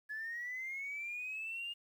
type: linear sweep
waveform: sine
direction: up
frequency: 1700 to 2842 Hz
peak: -38 dBFS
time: 0.09-1.74 s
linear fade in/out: 20 ms
effects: tanh soft clip ceiling -34 dBFS + 11-bit